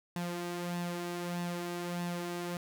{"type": "tone with flanger", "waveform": "sawtooth", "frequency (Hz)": 174.61, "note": "F3", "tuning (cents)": 0, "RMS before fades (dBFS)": -37, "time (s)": [0.16, 2.57], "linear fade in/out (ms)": 2, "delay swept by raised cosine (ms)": [1.1, 3.2], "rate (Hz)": 1.6, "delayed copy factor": 0.5, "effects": []}